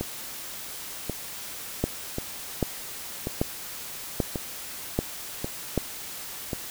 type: two click trains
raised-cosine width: 2 ms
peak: -15 / -9 dBFS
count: 7 / 6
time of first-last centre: 0.01-6.532 / 1.84-5.777 s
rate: 0.92 / 1.27 Hz
effects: white hiss -38 dBFS RMS until 6.7 s